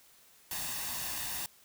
white noise with comb filter, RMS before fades -37 dBFS, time 0.51-1.46 s, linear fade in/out 2 ms, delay 1.1 ms, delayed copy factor +0.55, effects white hiss -61 dBFS RMS until 1.64 s

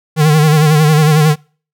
square tone with vibrato, 153.2 Hz, D#3, 27 cents flat, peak -7 dBFS, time 0.16-1.36 s, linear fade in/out 50 ms, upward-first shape sine, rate 11 Hz, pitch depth 63 cents each way, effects noise-tail reverb RT60 0.4 s tail -26 dB re dry

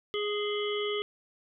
harmonic tone with a mistuned harmonic, 415.3 Hz, G#4, in tune, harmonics 1 / 3 / 5 / 7 / 8, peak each -30 / -39 / -39 / -38 / -39 dBFS, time 0.14-1.02 s, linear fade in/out 0 ms, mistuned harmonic 7, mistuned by +68 cents, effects none

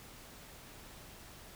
silence, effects pink hiss -53 dBFS RMS until 1.55 s

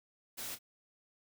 white noise with echo, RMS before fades -42 dBFS, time 0.37-0.56 s, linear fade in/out 20 ms, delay 30 ms, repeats 1, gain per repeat -11 dB, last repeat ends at 0.59 s, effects none

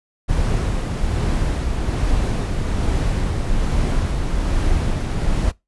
brown noise with tremolo, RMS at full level -18 dBFS, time 0.28-5.52 s, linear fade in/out 20 ms, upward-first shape sine, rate 1.2 Hz, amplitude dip 30%, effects noise-tail reverb RT60 0.2 s tail -23 dB re dry + resampled to 24000 Hz

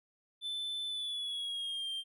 triangle tone with pitch glide, 3520 to 3172 Hz, A7 to G7, 0 to +20 cents, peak -34 dBFS, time 0.41-2.04 s, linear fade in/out 50 ms, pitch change -180 cents, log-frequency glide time 0.87-1.91 s, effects none

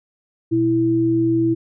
sine tone pair together, 122.32 / 329.6 Hz, B2 / E4, -16 / 0 cents, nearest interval octave + perfect fourth, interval 1716 cents, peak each -23 / -15 dBFS, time 0.51-1.55 s, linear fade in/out 20 ms, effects none

